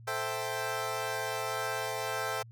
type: chord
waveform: 20% pulse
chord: A minor seventh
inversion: none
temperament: equal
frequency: 440 / 523.3 / 659.3 / 784 Hz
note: A4 / C5 / E5 / G5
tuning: 0 / 0 / 0 / 0 cents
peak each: -33 dBFS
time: 0.07-2.43 s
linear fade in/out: 10 ms
effects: added 115 Hz sine -48 dBFS peak until 2.51 s